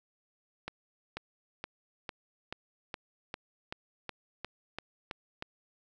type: accelerating click train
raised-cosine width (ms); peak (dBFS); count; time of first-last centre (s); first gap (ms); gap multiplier
0.3; -21; 13; 0.68-5.424; 490; 0.96
effects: none